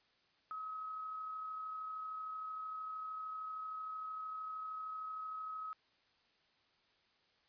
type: tone with amplitude modulation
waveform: sine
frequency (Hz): 1276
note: D#6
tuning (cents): +43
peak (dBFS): -40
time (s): 0.51-5.73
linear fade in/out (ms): 0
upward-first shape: sine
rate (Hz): 33.1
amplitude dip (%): 25
effects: white hiss -73 dBFS RMS until 7.48 s + resampled to 11025 Hz